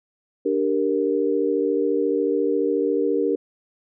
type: chord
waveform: sine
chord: G minor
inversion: second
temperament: equal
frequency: 293.7 / 392 / 466.2 Hz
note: D4 / G4 / Bb4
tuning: 0 / 0 / 0 cents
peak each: -24 / -23 / -22 dBFS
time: 0.45-3.36 s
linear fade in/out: 10 ms
effects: none